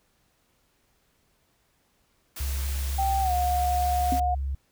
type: noise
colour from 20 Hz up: white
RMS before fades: -38 dBFS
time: 2.36-4.2 s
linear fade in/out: 5 ms
type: tone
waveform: sine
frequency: 68.2 Hz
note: C#2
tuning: 28 cents flat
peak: -26 dBFS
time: 2.4-4.55 s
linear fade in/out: 5 ms
type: tone with pitch glide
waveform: sine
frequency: 780 to 719.4 Hz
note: G5 to F#5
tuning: -9 to -49 cents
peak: -23 dBFS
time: 2.98-4.35 s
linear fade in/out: 10 ms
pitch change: -140 cents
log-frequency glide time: 3.21-3.32 s
type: tone with exponential decay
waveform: sine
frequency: 261.6 Hz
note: C4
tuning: in tune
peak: -22 dBFS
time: 4.12-4.24 s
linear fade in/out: 2 ms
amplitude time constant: 24 ms
effects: pink hiss -68 dBFS RMS until 4.71 s